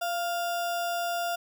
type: tone with sample-and-hold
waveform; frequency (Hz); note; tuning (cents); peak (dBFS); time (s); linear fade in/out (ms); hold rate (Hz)
sine; 691; F5; -19; -27; 0.01-1.36; 10; 2100
effects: none